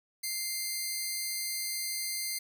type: tone pair together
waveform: 10% pulse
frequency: 2093 / 4699 Hz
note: C7 / D8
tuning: 0 / 0 cents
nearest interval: octave + major second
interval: 1400 cents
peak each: -26 / -29 dBFS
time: 0.23-2.39 s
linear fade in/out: 10 ms
effects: none